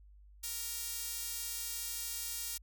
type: tone with high-pass filter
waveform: sawtooth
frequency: 466.2 Hz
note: A#4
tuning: in tune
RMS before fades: -40 dBFS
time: 0.43-2.58 s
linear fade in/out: 10 ms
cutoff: 6600 Hz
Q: 0.55
effects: added 50 Hz sine -55 dBFS peak until 2.62 s